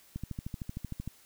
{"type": "click train", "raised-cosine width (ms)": 5, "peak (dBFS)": -24, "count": 13, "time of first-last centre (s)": [0.16, 1.076], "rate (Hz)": 13.1, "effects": ["white hiss -60 dBFS RMS until 1.25 s"]}